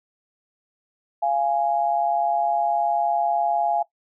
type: tone pair together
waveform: sine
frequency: 690.9 / 830.6 Hz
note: F5 / G#5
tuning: -19 / 0 cents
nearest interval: minor third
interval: 319 cents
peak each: -22 dBFS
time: 1.22-3.83 s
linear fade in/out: 10 ms
effects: noise-tail reverb RT60 0.1 s tail -17 dB re dry